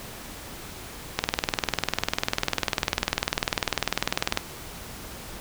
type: click train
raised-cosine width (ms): 0.2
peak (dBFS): -4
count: 65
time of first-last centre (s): 1.19-4.374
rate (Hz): 20.1
effects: pink hiss -40 dBFS RMS until 5.4 s